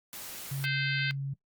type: noise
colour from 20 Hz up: white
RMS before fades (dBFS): -42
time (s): 0.13-0.65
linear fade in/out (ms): 0
type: tone with pitch glide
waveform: sine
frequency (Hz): 137.1 to 137.89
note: C#3 to C#3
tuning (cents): -19 to -9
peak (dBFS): -31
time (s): 0.51-1.34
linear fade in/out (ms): 10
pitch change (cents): +10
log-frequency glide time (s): 0.68-0.9
type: harmonic tone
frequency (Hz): 519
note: C5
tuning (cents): -14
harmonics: 3 / 4 / 5 / 6 / 7 / 8 / 9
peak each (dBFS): -33 / -35 / -37 / -39 / -40 / -41 / -42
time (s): 0.64-1.11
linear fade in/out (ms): 0
effects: noise-tail reverb RT60 0.1 s tail -20 dB re dry + Opus 48 kbps